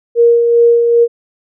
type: tone with tremolo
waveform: sine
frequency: 469.9 Hz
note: A#4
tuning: 14 cents sharp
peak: -4 dBFS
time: 0.15-1.08 s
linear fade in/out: 50 ms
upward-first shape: sine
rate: 2.5 Hz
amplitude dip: 40%
effects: none